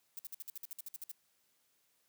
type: noise bursts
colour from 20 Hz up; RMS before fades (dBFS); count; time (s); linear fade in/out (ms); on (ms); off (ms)
violet; -44; 13; 0.17-1.115; 0; 21; 56
effects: white hiss -75 dBFS RMS until 2.08 s + high-pass 80 Hz 12 dB/octave